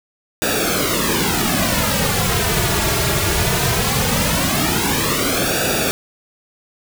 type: noise with flanger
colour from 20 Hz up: pink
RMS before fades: -18 dBFS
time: 0.42-5.91 s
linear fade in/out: 0 ms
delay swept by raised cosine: 0.95 to 3.95 ms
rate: 0.19 Hz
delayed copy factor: -0.85
effects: none

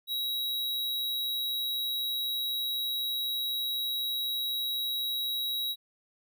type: tone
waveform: square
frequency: 3856 Hz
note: B7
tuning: 42 cents flat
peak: -30 dBFS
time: 0.07-5.76 s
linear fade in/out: 50 ms
effects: none

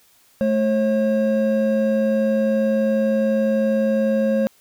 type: tone pair together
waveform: triangle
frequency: 217.3 / 540 Hz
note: A3 / C#5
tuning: -21 / -45 cents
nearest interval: octave + major third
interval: 1576 cents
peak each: -17 dBFS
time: 0.41-4.47 s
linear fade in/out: 0 ms
effects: white hiss -56 dBFS RMS until 4.6 s

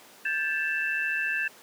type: tone cluster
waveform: sine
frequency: 1586 / 1740 / 2657 Hz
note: G6 / A6 / E7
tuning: +20 / -20 / +13 cents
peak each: -30 dBFS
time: 0.25-1.48 s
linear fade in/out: 5 ms
effects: pink hiss -51 dBFS RMS until 1.62 s + high-pass 300 Hz 12 dB/octave

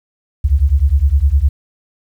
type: beating tone pair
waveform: sine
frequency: 65.41 / 75.21 Hz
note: C2 / D2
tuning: 0 / +42 cents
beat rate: 9.8 Hz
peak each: -12 dBFS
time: 0.44-1.49 s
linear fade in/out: 10 ms
effects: 8-bit

